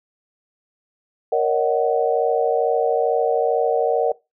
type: chord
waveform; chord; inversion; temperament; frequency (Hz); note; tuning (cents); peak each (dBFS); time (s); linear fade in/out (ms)
sine; D# minor seventh; second; just; 466.7 / 560 / 622.3 / 746.7; A#4 / C#5 / D#5 / F#5; +2 / +18 / 0 / +16; -19 / -23 / -23 / -22; 1.32-4.12; 5
effects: noise-tail reverb RT60 0.2 s tail -19 dB re dry